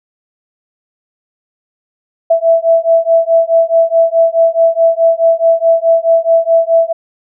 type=beating tone pair; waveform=sine; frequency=659.3 / 664 Hz; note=E5 / E5; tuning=0 / +12 cents; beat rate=4.7 Hz; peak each=-10 dBFS; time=2.3-6.93 s; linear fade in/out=10 ms; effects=none